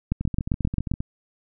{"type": "two click trains", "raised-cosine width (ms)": 5, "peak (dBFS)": [-9, -15], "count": [7, 13], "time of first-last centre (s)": [[0.12, 0.916], [0.21, 1.005]], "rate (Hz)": [7.54, 15.1], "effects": []}